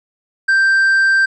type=tone; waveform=triangle; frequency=1570 Hz; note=G6; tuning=2 cents sharp; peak=-8 dBFS; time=0.48-1.26 s; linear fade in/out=10 ms; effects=resampled to 22050 Hz